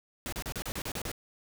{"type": "noise bursts", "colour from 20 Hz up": "pink", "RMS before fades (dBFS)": -36, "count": 9, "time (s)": [0.26, 1.116], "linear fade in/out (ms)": 0, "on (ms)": 64, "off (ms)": 35, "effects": []}